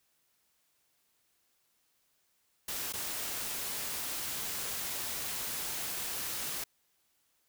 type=noise with dropouts; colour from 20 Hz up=white; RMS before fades=-37 dBFS; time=2.68-6.64 s; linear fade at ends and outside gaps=5 ms; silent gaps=2.925-2.935 s; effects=white hiss -74 dBFS RMS until 7.48 s